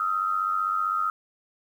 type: tone pair together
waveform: sine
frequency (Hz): 1257.4 / 1353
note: D#6 / E6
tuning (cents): +18 / +45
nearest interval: minor second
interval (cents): 127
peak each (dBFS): -25 / -27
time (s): 0-1.1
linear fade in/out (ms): 2
effects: 9-bit